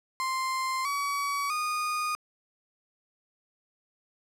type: tone with pitch steps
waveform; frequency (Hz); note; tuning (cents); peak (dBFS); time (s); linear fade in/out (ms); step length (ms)
35% pulse; 1046.5 / 1134.6 / 1230.2; C6 / C#6 / D#6; 0 / +40 / -20; -26; 0.2-2.15; 0; 650
effects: low-pass 12000 Hz 12 dB/octave + 11-bit